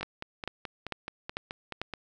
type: two click trains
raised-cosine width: 0.3 ms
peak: -20 / -16 dBFS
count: 10 / 5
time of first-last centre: 0.01-1.937 / 0.03-1.816 s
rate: 4.67 / 2.24 Hz
effects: none